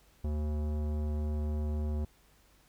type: tone with tanh clipping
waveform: sine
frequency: 75.3 Hz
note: D2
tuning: 44 cents sharp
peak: -32 dBFS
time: 0.24-2.05 s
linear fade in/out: 5 ms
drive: 17 dB
effects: added 50 Hz sine -66 dBFS peak until 2.68 s + pink hiss -65 dBFS RMS until 2.68 s